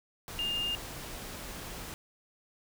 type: tone in noise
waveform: sine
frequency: 2815 Hz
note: F7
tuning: 13 cents sharp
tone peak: -30 dBFS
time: 0.39-0.75 s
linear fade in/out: 0 ms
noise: pink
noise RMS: -42 dBFS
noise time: 0.28-1.94 s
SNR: +9 dB
effects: none